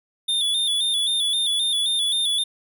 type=tone with vibrato; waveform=square; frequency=3520 Hz; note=A7; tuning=in tune; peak=-20 dBFS; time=0.28-2.44 s; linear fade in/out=10 ms; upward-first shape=square; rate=3.8 Hz; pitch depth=51 cents each way; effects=none